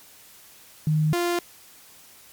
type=tone pair in turn; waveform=sine / sawtooth; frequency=154.2 / 348 Hz; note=D#3 / F4; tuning=-15 / -6 cents; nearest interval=octave + major second; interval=1409 cents; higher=second; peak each=-18 dBFS; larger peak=neither; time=0.87-1.13 / 1.13-1.39 s; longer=neither; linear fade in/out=2 ms; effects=white hiss -50 dBFS RMS until 2.32 s + MP3 96 kbps